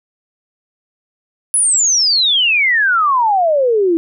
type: exponential sweep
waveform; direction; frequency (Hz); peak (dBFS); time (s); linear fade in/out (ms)
sine; down; 10540 to 322.1; -10; 1.54-3.97; 0
effects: none